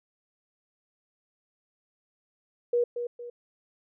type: tone with echo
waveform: sine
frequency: 480.4 Hz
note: B4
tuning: 48 cents flat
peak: -21 dBFS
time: 2.73-2.84 s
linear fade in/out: 5 ms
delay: 230 ms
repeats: 2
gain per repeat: -8 dB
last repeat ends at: 3.3 s
effects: none